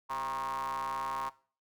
square ring-modulated tone, 69.3 Hz, C#2, in tune, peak -31 dBFS, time 0.09-1.3 s, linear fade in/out 20 ms, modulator 1010 Hz, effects noise-tail reverb RT60 0.4 s tail -18 dB re dry

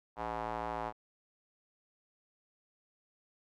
square tone with band-pass filter, 56.4 Hz, A1, 44 cents sharp, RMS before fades -38 dBFS, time 0.16-0.93 s, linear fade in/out 50 ms, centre 870 Hz, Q 2.5, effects none

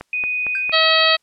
click train, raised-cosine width 0.5 ms, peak -16 dBFS, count 4, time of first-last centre 0.01-0.695 s, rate 4.38 Hz
sine tone, 2489 Hz, D#7, in tune, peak -19 dBFS, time 0.13-0.72 s, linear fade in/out 2 ms
triangle tone with exponential decay, 1568 Hz, G6, in tune, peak -22 dBFS, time 0.55-0.7 s, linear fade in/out 1 ms, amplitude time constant 31 ms
harmonic tone, 642 Hz, E5, 46 cents flat, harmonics 1 / 2 / 3 / 4 / 5 / 6 / 7, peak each -20 / -20 / -20 / -20 / -20 / -20 / -20 dBFS, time 0.72-1.17 s, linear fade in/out 20 ms
effects white hiss -67 dBFS RMS until 1.22 s + low-pass 9000 Hz 12 dB/octave

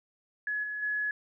sine tone with level steps, 1694 Hz, G#6, 34 cents sharp, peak -29 / -33 / -28 dBFS, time 0.47-1.11 s, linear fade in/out 2 ms, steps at 0.63 / 0.82 s, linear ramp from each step 10 ms, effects none

